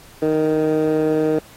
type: tone with band-pass filter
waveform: 15% pulse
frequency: 155.56 Hz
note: D#3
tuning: in tune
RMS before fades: -18 dBFS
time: 0.22-1.39 s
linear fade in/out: 5 ms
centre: 410 Hz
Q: 2.3
effects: pink hiss -46 dBFS RMS until 1.56 s + AAC 48 kbps